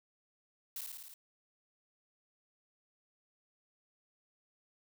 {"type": "noise with echo", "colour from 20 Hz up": "blue", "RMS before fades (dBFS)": -41, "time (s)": [0.76, 0.81], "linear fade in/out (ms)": 2, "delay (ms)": 55, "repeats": 6, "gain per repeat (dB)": -2, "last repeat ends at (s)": 1.14, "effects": []}